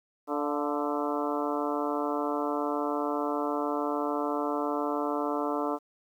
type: harmonic tone with a mistuned harmonic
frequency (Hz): 146.83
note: D3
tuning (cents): 0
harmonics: 2 / 3 / 4 / 5 / 6 / 7 / 8 / 9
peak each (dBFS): -32 / -34 / -35 / -36 / -37 / -37 / -38 / -39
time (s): 0.27-5.79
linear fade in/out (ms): 50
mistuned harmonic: 5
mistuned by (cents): -50
effects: 10-bit